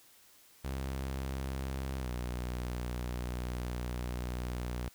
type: tone with pitch glide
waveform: sawtooth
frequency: 66.6 to 61.07 Hz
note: C2 to B1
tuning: +31 to -19 cents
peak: -31 dBFS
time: 0.64-4.89 s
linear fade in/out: 10 ms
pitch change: -150 cents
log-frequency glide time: 1.99-2.08 s
effects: white hiss -61 dBFS RMS until 4.94 s